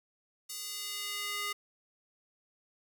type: tone with high-pass filter sweep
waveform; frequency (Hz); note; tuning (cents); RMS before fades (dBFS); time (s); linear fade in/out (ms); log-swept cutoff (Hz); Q
square; 410; G#4; -22; -38; 0.49-1.53; 10; 5800 to 1500; 1
effects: 10-bit